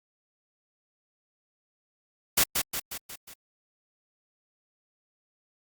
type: noise with echo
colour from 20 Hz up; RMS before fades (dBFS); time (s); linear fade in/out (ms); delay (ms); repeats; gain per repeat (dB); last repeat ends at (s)
white; -21; 2.37-2.44; 10; 180; 5; -5; 3.34
effects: Opus 48 kbps